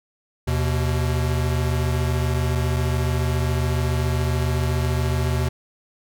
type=tone pair together; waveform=square; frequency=78 / 125.28 Hz; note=D#2 / B2; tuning=+5 / +25 cents; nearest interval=minor sixth; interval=820 cents; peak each=-23 dBFS; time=0.47-5.49 s; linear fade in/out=10 ms; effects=none